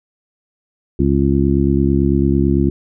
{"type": "harmonic tone", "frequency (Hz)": 69, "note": "C#2", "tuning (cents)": -7, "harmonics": [1, 2, 3, 4, 5], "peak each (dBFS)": [-18, -18, -18, -18, -18], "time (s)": [0.99, 2.7], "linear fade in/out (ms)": 5, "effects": []}